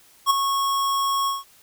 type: tone with ADSR envelope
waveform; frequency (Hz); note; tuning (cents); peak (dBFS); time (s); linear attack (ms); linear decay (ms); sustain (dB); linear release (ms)
square; 1100; C#6; -14; -13; 0.26-1.44; 43; 13; -8; 170
effects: white hiss -54 dBFS RMS until 1.62 s